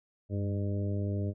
harmonic tone with a mistuned harmonic, 101 Hz, G#2, 48 cents flat, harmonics 1 / 2 / 3 / 4 / 5 / 6, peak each -30 / -37 / -40 / -42 / -46 / -44 dBFS, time 0.29-1.34 s, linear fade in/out 50 ms, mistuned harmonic 1, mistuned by -48 cents, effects none

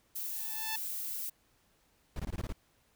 violet noise, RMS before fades -38 dBFS, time 0.15-1.3 s, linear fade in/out 10 ms
10% pulse tone with exponential growth, 880 Hz, A5, in tune, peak -25 dBFS, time 0.16-0.76 s, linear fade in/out 5 ms, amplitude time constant 130 ms
brown noise bursts, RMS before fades -36 dBFS, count 7, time 2.16-2.525 s, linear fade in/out 2 ms, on 35 ms, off 20 ms
effects pink hiss -70 dBFS RMS until 2.95 s

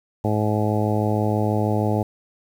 harmonic tone, 106.3 Hz, G#2, 41 cents sharp, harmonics 1 / 2 / 3 / 4 / 5 / 6 / 7 / 8, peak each -22 / -25 / -27 / -28 / -29 / -30 / -30 / -31 dBFS, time 0.24-2.03 s, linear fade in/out 5 ms, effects 8-bit

